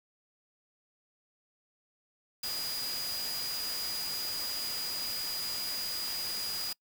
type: tone in noise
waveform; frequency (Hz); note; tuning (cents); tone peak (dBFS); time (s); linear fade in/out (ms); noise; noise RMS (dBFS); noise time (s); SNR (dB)
sine; 4900; D#8; -27; -35; 2.43-6.73; 5; white; -39; 2.43-6.73; +1
effects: noise-tail reverb RT60 0.1 s tail -25 dB re dry